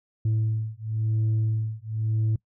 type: beating tone pair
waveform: sine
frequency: 109.4 / 110.36 Hz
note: A2 / A2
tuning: -9 / +6 cents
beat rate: 0.96 Hz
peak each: -24 dBFS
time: 0.25-2.36 s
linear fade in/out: 5 ms
effects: noise-tail reverb RT60 0.1 s tail -24 dB re dry + tanh soft clip ceiling -19 dBFS